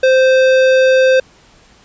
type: tone with hard clipping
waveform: triangle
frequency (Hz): 521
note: C5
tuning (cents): -7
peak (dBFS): -9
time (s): 0.03-1.2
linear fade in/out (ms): 5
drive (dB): 18
effects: pink hiss -47 dBFS RMS until 1.84 s + resampled to 16000 Hz